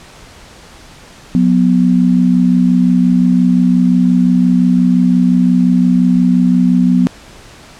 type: tone pair together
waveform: sine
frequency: 181.16 / 246.9 Hz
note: F#3 / B3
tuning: -36 / 0 cents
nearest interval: perfect fourth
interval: 536 cents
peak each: -10 dBFS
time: 1.35-7.07 s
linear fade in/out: 0 ms
effects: pink hiss -38 dBFS RMS until 7.79 s + low-pass 8000 Hz 12 dB/octave